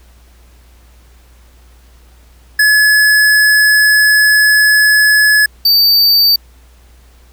square tone pair in turn, 1704 / 4611 Hz, G#6 / D8, +44 / -33 cents, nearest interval octave + perfect fourth, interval 1723 cents, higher second, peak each -7 dBFS, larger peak neither, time 2.59-5.46 / 5.65-6.36 s, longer first, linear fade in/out 5 ms, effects added 60 Hz sine -41 dBFS peak until 7.32 s + pink hiss -50 dBFS RMS until 7.32 s

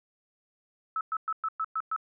sine tone bursts, 1304 Hz, E6, 19 cents flat, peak -27 dBFS, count 7, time 0.96-1.963 s, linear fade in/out 2 ms, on 49 ms, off 110 ms, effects none

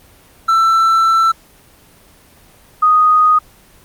triangle / sine tone pair in turn, 1334 / 1243.9 Hz, E6 / D#6, +20 / -1 cents, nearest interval minor second, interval 121 cents, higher first, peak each -7 dBFS, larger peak neither, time 0.48-1.32 / 2.82-3.39 s, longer first, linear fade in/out 10 ms, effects pink hiss -46 dBFS RMS until 3.84 s + Opus 24 kbps

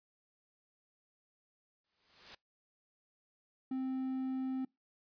white noise with exponential growth, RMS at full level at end -46 dBFS, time 1.84-2.35 s, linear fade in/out 5 ms, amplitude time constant 110 ms
triangle tone, 261.6 Hz, C4, in tune, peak -32 dBFS, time 3.71-4.65 s, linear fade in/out 5 ms
effects noise-tail reverb RT60 0.2 s tail -25 dB re dry + resampled to 11025 Hz

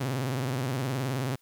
sawtooth tone with vibrato, 130 Hz, C3, 11 cents flat, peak -24 dBFS, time 0-1.36 s, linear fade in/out 10 ms, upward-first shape sine, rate 19 Hz, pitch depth 140 cents each way, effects white hiss -67 dBFS RMS until 1.41 s

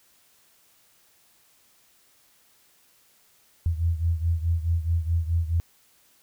sine beating tone pair, 82.41 / 87.11 Hz, E2 / F2, 0 / -4 cents, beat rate 4.7 Hz, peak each -23 / -27 dBFS, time 3.66-5.6 s, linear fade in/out 0 ms, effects white hiss -61 dBFS RMS until 6.22 s

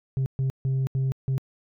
sine tone bursts at uneven times, 132.9 Hz, C3, 27 cents sharp, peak -19 dBFS, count 5, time 0.17-0.26 / 0.39-0.5 / 0.65-0.87 / 0.95-1.12 / 1.28-1.38 s, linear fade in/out 0 ms, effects tanh soft clip ceiling -21 dBFS

